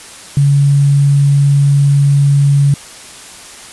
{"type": "tone with sample-and-hold", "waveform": "sine", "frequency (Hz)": 141.3, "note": "C#3", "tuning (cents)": 34, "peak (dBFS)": -6, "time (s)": [0.37, 2.74], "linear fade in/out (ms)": 2, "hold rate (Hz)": 8820, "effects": ["white hiss -33 dBFS RMS until 3.72 s", "resampled to 24000 Hz"]}